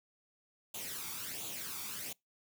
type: noise with flanger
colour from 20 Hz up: white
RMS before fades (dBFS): -42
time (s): 0.74-2.13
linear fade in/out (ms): 5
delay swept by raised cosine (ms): 0.28 to 0.88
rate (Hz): 1.4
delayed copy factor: +0.65
effects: noise-tail reverb RT60 0.2 s tail -26 dB re dry + high-pass 80 Hz 12 dB/octave